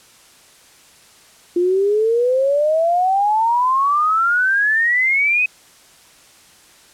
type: exponential sweep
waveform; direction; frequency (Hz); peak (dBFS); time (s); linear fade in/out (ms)
sine; up; 345.2 to 2550; -13; 1.56-5.46; 5
effects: white hiss -48 dBFS RMS until 6.93 s + low-pass 10000 Hz 12 dB/octave